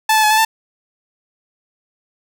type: tone with pitch steps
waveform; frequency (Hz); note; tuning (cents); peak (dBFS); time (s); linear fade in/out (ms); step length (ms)
sawtooth; 874 / 869 / 851 / 870 / 888; A5 / A5 / G#5 / A5 / A5; -12 / -22 / +42 / -20 / +16; -7; 0.09-0.45; 5; 72
effects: none